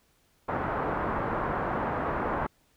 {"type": "low-pass noise", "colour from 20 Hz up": "white", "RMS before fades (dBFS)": -30, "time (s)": [0.48, 2.47], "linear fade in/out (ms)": 10, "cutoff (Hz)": 1300, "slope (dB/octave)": 24, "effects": ["pink hiss -67 dBFS RMS until 2.76 s"]}